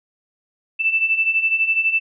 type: beating tone pair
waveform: sine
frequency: 2643 / 2655 Hz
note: E7 / E7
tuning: +4 / +12 cents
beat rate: 12 Hz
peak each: -22 / -17 dBFS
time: 0.79-2 s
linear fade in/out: 20 ms
effects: none